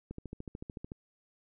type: click train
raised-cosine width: 3 ms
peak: -28 dBFS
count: 12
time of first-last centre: 0.11-0.919 s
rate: 13.6 Hz
effects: none